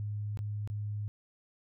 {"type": "tone with dropouts", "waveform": "sine", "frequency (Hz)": 104.2, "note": "G#2", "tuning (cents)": 6, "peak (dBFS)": -33, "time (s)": [0, 1.08], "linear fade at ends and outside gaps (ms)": 0, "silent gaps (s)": [[0.373, 0.39], [0.675, 0.7]], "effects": []}